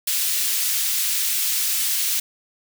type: high-pass noise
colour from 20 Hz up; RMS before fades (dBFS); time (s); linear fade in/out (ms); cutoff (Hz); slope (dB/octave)
white; -22; 0.07-2.2; 5; 2500; 12
effects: none